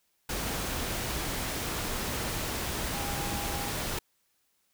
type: tone in noise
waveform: sine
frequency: 810 Hz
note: G#5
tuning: 43 cents flat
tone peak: -39 dBFS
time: 2.93-3.71 s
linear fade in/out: 5 ms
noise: pink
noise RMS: -33 dBFS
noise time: 0.29-3.99 s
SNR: -9 dB
effects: white hiss -73 dBFS RMS until 4.73 s